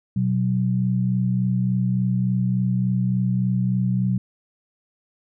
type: tone pair together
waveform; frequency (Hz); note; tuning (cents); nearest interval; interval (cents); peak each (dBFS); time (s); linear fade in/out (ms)
sine; 123.47 / 186.93; B2 / F#3; 0 / +18; perfect fifth; 718; -21; 0.16-4.18; 5
effects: none